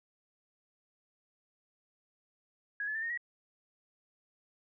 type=tone with pitch steps; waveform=sine; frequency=1661.2 / 1720.8 / 1782.5 / 1846.4 / 1912.6 Hz; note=G#6 / A6 / A6 / A#6 / A#6; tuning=0 / -39 / +22 / -17 / +44 cents; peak=-33 dBFS; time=2.8-3.175 s; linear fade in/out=2 ms; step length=75 ms; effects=none